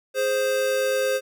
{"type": "tone pair together", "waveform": "square", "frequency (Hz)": [415.3, 524.1], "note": ["G#4", "C5"], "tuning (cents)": [0, 3], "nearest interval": "major third", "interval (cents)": 403, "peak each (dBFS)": [-29, -22], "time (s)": [0.14, 1.21], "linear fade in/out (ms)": 50, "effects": []}